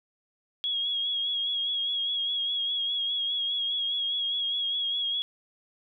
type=tone with vibrato; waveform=sine; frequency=3309 Hz; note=G#7; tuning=7 cents flat; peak=-26 dBFS; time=0.64-5.22 s; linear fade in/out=0 ms; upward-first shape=sine; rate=4.9 Hz; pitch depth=35 cents each way; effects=none